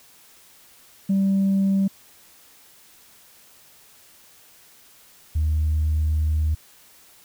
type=tone pair in turn; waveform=sine; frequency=194.8 / 77.31 Hz; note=G3 / D#2; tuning=-11 / -11 cents; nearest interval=octave + major third; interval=1600 cents; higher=first; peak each=-15 / -17 dBFS; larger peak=first; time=1.09-1.88 / 5.35-6.55 s; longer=second; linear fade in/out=10 ms; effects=tanh soft clip ceiling -15 dBFS + white hiss -52 dBFS RMS until 7.24 s